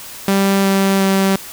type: tone with pitch steps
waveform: sawtooth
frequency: 196 / 194.76 / 193.53 Hz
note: G3 / G3 / G3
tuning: 0 / -11 / -22 cents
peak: -8 dBFS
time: 0.28-1.36 s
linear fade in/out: 2 ms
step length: 360 ms
effects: white hiss -33 dBFS RMS until 1.52 s